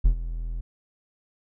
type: tone with ADSR envelope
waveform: triangle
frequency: 41.49 Hz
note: E1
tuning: 12 cents sharp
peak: -10 dBFS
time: 0.04-0.61 s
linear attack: 17 ms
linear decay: 88 ms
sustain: -16 dB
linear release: 4 ms
effects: none